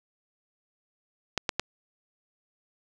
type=clicks; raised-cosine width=0.2 ms; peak=-8 dBFS; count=3; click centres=1.377 / 1.492 / 1.596 s; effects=none